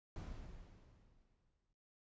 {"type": "noise with exponential decay", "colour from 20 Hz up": "brown", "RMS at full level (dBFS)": -45, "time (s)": [0.16, 1.73], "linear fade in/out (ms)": 1, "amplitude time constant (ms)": 340, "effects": ["noise-tail reverb RT60 0.2 s tail -19 dB re dry", "resampled to 16000 Hz"]}